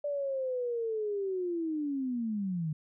sine linear sweep, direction down, 586 to 149.3 Hz, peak -30 dBFS, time 0.04-2.73 s, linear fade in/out 5 ms, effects none

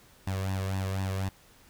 sawtooth tone with flanger, 95.8 Hz, G2, 39 cents flat, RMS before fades -31 dBFS, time 0.27-1.29 s, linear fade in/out 5 ms, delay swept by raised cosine 1.1 to 1.85 ms, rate 4 Hz, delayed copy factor +0.7, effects pink hiss -58 dBFS RMS until 1.69 s

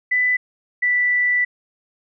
sine tone pair in turn, 1994 / 1972.2 Hz, B6 / B6, +16 / -3 cents, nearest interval unison, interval 19 cents, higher first, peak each -15 dBFS, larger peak neither, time 0.11-0.37 / 0.82-1.45 s, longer second, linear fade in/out 10 ms, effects none

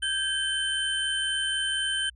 sine tone cluster, 1566 / 1650 / 3077 / 8930 Hz, G6 / G#6 / G7 / C#9, -2 / -12 / -33 / +12 cents, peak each -31 / -36 / -27 / -36 dBFS, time 0.02-2.1 s, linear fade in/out 10 ms, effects added 60 Hz sine -51 dBFS peak until 2.15 s

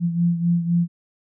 sine beating tone pair, 170.8 / 174.7 Hz, F3 / F3, -38 / +1 cents, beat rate 3.9 Hz, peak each -18 / -24 dBFS, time 0-0.88 s, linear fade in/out 50 ms, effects none

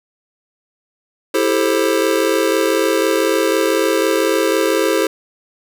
square chord, A minor seventh, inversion second, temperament just, 330 / 396 / 440 / 528 Hz, E4 / G4 / A4 / C5, +2 / +18 / 0 / +16 cents, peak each -20 dBFS, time 1.34-5.07 s, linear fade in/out 5 ms, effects 7-bit

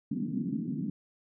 white band-pass noise, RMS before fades -33 dBFS, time 0.11-0.9 s, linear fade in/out 5 ms, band 150 to 280 Hz, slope 48 dB/octave, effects none

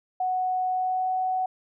sine tone with pitch glide, 740 to 745.6 Hz, F#5 to F#5, 0 to +13 cents, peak -23 dBFS, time 0.2-1.46 s, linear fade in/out 5 ms, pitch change +13 cents, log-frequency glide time 0.7-1.12 s, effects none

